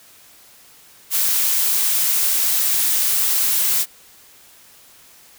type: noise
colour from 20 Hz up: blue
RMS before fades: -18 dBFS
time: 1.1-3.86 s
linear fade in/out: 50 ms
effects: white hiss -48 dBFS RMS until 5.38 s